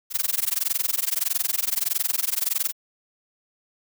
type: noise with amplitude modulation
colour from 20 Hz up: blue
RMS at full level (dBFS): -21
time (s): 0.1-2.73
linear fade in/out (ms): 50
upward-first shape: sine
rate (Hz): 21.6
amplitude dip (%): 100
effects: none